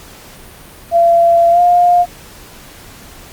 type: tone with pitch glide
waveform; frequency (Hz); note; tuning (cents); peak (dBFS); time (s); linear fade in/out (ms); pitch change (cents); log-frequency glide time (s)
sine; 681 to 706.2; F5 to F5; -44 to +19; -6; 0.91-2.06; 50; +63; 1.51-1.6
effects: pink hiss -37 dBFS RMS until 3.32 s + Opus 48 kbps